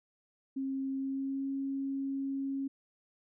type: tone with pitch glide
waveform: sine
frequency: 268.8 to 272.7 Hz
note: C4 to C#4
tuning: +47 to -28 cents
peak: -32 dBFS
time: 0.56-2.68 s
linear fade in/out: 10 ms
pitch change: +25 cents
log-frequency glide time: 0.96-1.49 s
effects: none